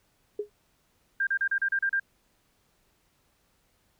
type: tone with exponential decay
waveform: sine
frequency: 415.3 Hz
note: G#4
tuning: in tune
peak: -24 dBFS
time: 0.39-0.5 s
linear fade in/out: 5 ms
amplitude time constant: 22 ms
type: tone bursts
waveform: sine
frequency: 1593 Hz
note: G6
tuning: 27 cents sharp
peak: -23 dBFS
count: 8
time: 1.2-1.998 s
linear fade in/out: 5 ms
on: 70 ms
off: 34 ms
effects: pink hiss -69 dBFS RMS until 3.99 s